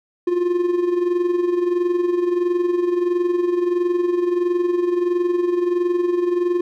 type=tone with amplitude modulation; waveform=triangle; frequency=352.6 Hz; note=F4; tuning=17 cents sharp; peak=-12 dBFS; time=0.27-6.61 s; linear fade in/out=5 ms; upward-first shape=sine; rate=21.5 Hz; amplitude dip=60%; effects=none